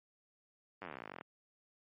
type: slowing click train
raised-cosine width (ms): 0.5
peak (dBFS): -29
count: 25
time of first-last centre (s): 0.82-1.211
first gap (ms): 10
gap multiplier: 1.04
effects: high-pass 150 Hz 12 dB/octave + MP3 32 kbps